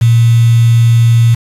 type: tone with quantisation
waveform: sine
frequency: 116.54 Hz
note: A#2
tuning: in tune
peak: -4 dBFS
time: 0.01-1.35 s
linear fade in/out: 10 ms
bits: 4
effects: resampled to 32000 Hz